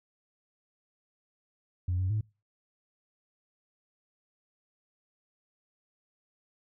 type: tone with pitch steps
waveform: sine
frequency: 89.9 / 93.2 / 107.2 Hz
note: F#2 / F#2 / A2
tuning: -49 / +13 / -45 cents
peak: -25 dBFS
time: 1.88-2.21 s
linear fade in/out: 5 ms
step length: 110 ms
effects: noise-tail reverb RT60 0.3 s tail -26 dB re dry + tanh soft clip ceiling -23 dBFS